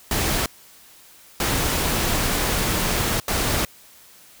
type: noise bursts at uneven times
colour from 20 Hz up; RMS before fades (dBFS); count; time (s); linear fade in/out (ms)
pink; -22; 3; 0.11-0.46 / 1.4-3.2 / 3.28-3.65; 2
effects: white hiss -49 dBFS RMS until 4.4 s